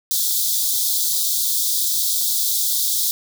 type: high-pass noise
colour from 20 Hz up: white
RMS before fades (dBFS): -20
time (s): 0.11-3.11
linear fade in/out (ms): 0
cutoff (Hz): 3400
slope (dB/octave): 96
effects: none